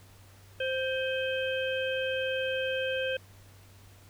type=harmonic tone with a mistuned harmonic; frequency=523.3 Hz; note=C5; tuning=in tune; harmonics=1 / 3 / 5 / 6; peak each=-30 / -35 / -37 / -38 dBFS; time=0.6-3.17 s; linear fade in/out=5 ms; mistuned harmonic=5; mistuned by=-47 cents; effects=added 97 Hz sine -53 dBFS peak until 4.09 s + pink hiss -58 dBFS RMS until 4.09 s